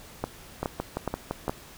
two click trains, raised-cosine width 1 ms, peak -14 / -13 dBFS, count 6 / 4, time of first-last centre 0.63-1.48 / 0.24-1.495 s, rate 5.88 / 2.39 Hz, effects pink hiss -48 dBFS RMS until 1.77 s

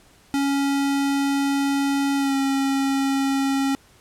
square tone with pitch glide, 278.4 to 272.7 Hz, C#4 to C#4, +8 to -28 cents, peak -20 dBFS, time 0.34-3.75 s, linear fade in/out 0 ms, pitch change -36 cents, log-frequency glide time 2.17-2.35 s, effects pink hiss -54 dBFS RMS until 4 s + low-pass 12000 Hz 12 dB/octave

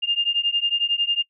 sine beating tone pair, 2807 / 2818 Hz, F7 / F7, +8 / +15 cents, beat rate 11 Hz, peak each -22 dBFS, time 0.02-1.23 s, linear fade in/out 20 ms, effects noise-tail reverb RT60 0.1 s tail -25 dB re dry

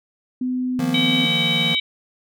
sine tone, 252.9 Hz, B3, 41 cents sharp, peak -20 dBFS, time 0.41-1.25 s, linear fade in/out 5 ms
square chord, Eb suspended second, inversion none, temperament just, 155.56 / 175.01 / 233.3 Hz, Eb3 / F3 / Bb3, 0 / +4 / +2 cents, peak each -28 dBFS, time 0.79-1.75 s, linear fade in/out 2 ms
harmonic tone, 762 Hz, G5, 49 cents flat, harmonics 3 / 4 / 5, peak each -23 / -23 / -21 dBFS, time 0.94-1.8 s, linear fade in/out 5 ms
effects none

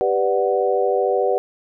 sine chord, G major seventh, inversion none, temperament equal, 392 / 493.9 / 587.3 / 740 Hz, G4 / B4 / D5 / F#5, 0 / 0 / 0 / 0 cents, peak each -21 / -20 / -23 / -23 dBFS, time 0.01-1.38 s, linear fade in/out 0 ms, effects none

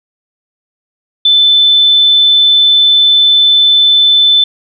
sine tone, 3520 Hz, A7, in tune, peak -4 dBFS, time 1.25-4.44 s, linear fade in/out 5 ms, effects none

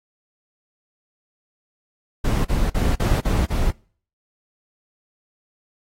brown noise bursts, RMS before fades -19 dBFS, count 6, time 2.24-3.71 s, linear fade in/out 10 ms, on 210 ms, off 42 ms, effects noise-tail reverb RT60 0.5 s tail -25 dB re dry + AAC 48 kbps

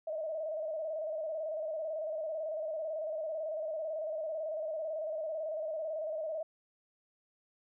sine tone with vibrato, 628 Hz, D#5, 16 cents sharp, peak -34 dBFS, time 0.07-6.43 s, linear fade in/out 5 ms, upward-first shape square, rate 18 Hz, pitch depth 56 cents each way, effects none

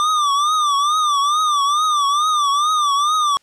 square tone with vibrato, 1185 Hz, D6, 15 cents sharp, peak -15 dBFS, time 0-3.37 s, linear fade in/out 0 ms, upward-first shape triangle, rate 2.3 Hz, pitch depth 120 cents each way, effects white hiss -59 dBFS RMS until 3.42 s + low-pass 7000 Hz 12 dB/octave

